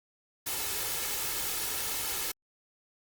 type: noise with comb filter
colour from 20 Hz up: white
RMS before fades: -33 dBFS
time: 0.46-2.32 s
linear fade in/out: 10 ms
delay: 2.3 ms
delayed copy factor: +0.5
effects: Opus 48 kbps